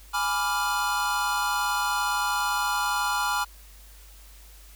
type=chord; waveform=square; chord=G# diminished seventh; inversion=none; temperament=equal; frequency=830.6 / 987.8 / 1174.7 / 1396.9 Hz; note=G#5 / B5 / D6 / F6; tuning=0 / 0 / 0 / 0 cents; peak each=-31 / -30 / -32 / -29 dBFS; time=0.13-3.45 s; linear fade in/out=20 ms; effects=added 50 Hz sine -47 dBFS peak until 4.75 s + white hiss -53 dBFS RMS until 4.75 s